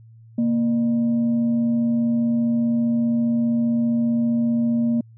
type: tone with frequency modulation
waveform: sine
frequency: 233.1 Hz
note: A#3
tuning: in tune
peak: -17 dBFS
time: 0.38-5.01 s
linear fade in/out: 5 ms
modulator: 371 Hz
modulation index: 0.27
effects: added 113 Hz sine -44 dBFS peak until 5.17 s